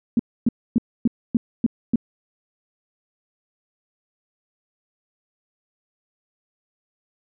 sine tone bursts, 233.1 Hz, A#3, in tune, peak -13 dBFS, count 7, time 0.17-1.958 s, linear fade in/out 2 ms, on 24 ms, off 270 ms, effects none

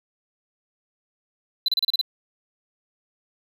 triangle tone bursts, 4012 Hz, B7, 26 cents sharp, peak -17 dBFS, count 7, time 1.66-2.013 s, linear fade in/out 2 ms, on 23 ms, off 32 ms, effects none

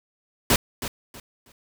pink noise with echo, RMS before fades -18 dBFS, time 0.5-0.56 s, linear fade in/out 2 ms, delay 320 ms, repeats 3, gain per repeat -12 dB, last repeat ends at 1.52 s, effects none

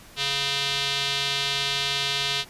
square tone with band-pass filter, 139.9 Hz, C#3, 16 cents sharp, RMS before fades -26 dBFS, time 0.16-2.45 s, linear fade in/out 50 ms, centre 3600 Hz, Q 2.6, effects pink hiss -48 dBFS RMS until 2.49 s + resampled to 32000 Hz

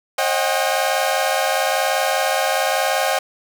sawtooth tone cluster, 537 / 622 / 736 / 797 Hz, C5 / D#5 / F#5 / G5, +45 / -1 / -9 / +28 cents, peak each -19 dBFS, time 0.18-3.19 s, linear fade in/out 5 ms, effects none

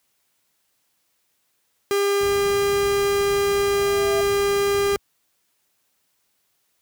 45% pulse tone, 401.5 Hz, G4, 41 cents sharp, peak -18 dBFS, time 1.91-4.96 s, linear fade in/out 0 ms
brown noise, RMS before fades -33 dBFS, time 2.2-4.97 s, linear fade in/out 10 ms
sine tone with exponential growth, 663 Hz, E5, 10 cents sharp, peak -24 dBFS, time 3.47-4.21 s, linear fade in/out 2 ms, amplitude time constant 160 ms
effects white hiss -69 dBFS RMS until 6.81 s + high-pass 60 Hz 12 dB/octave

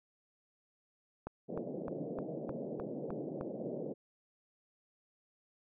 click train, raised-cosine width 1 ms, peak -26 dBFS, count 8, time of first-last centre 1.27-3.411 s, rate 3.27 Hz
white band-pass noise, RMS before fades -41 dBFS, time 1.48-3.94 s, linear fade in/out 20 ms, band 140 to 600 Hz, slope 48 dB/octave
effects none

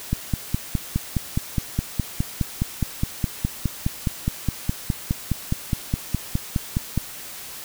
click train, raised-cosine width 5 ms, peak -8 dBFS, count 34, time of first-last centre 0.13-6.976 s, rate 4.82 Hz, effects white hiss -37 dBFS RMS until 7.64 s

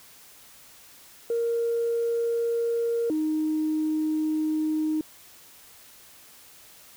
sine tone pair in turn, 466.2 / 310.4 Hz, A#4 / D#4, 0 / -4 cents, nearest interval perfect fifth, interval 704 cents, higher first, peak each -22 dBFS, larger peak neither, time 1.3-3.1 / 3.1-5.01 s, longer second, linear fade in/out 2 ms, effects tanh soft clip ceiling -18 dBFS + white hiss -51 dBFS RMS until 6.96 s

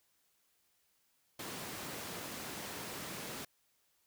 pink high-pass noise, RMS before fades -44 dBFS, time 1.39-3.45 s, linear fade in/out 5 ms, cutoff 150 Hz, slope 12 dB/octave, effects white hiss -75 dBFS RMS until 4.06 s

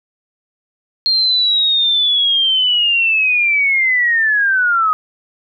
sine linear sweep, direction down, 4226 to 1245 Hz, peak -11 dBFS, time 1.06-4.93 s, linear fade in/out 0 ms, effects none

